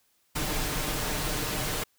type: noise with comb filter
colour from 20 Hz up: pink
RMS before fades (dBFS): -30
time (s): 0.35-1.84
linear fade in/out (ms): 10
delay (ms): 6.6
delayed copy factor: +0.55
effects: white hiss -69 dBFS RMS until 1.98 s

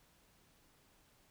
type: silence
effects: pink hiss -69 dBFS RMS until 1.3 s

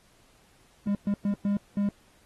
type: tone bursts at uneven times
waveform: triangle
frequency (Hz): 202.3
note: G#3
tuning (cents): -45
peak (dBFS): -21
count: 5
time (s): 0.87-0.95 / 1.07-1.14 / 1.25-1.34 / 1.45-1.57 / 1.77-1.89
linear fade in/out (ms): 2
effects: pink hiss -62 dBFS RMS until 2.25 s + AAC 32 kbps

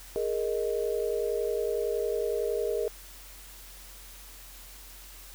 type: chord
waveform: sine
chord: Ab suspended second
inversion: none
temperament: equal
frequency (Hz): 415.3 / 466.2 / 622.3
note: Ab4 / Bb4 / Eb5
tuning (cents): 0 / 0 / 0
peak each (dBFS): -30 / -30 / -34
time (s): 0.16-2.88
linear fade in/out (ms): 0
effects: added 45 Hz sine -49 dBFS peak until 5.34 s + white hiss -49 dBFS RMS until 5.34 s

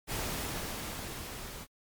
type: noise with level ramp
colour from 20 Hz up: pink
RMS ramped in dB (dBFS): -34 to -44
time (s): 0.07-1.67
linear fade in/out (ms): 50
effects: MP3 96 kbps

